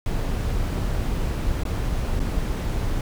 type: noise with dropouts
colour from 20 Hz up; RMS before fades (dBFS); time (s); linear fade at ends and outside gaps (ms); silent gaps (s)
brown; -24; 0.06-3.01; 1; 1.635-1.652 / 2.194-2.201
effects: none